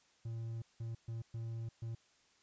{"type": "tone bursts at uneven times", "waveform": "triangle", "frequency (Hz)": 114.4, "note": "A#2", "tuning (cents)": -32, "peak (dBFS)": -37, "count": 5, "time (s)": [[0.25, 0.62], [0.8, 0.95], [1.08, 1.22], [1.34, 1.69], [1.82, 1.95]], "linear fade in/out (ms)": 5, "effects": ["white hiss -70 dBFS RMS until 2.42 s", "resampled to 16000 Hz"]}